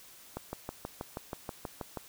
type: click train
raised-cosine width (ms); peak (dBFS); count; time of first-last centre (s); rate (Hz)
1; -22; 11; 0.37-1.973; 6.24
effects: white hiss -54 dBFS RMS until 2.08 s